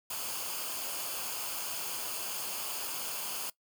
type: noise with comb filter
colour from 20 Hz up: white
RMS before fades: -37 dBFS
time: 0.1-3.5 s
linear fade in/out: 5 ms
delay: 0.52 ms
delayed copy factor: -0.6
effects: noise-tail reverb RT60 0.1 s tail -19 dB re dry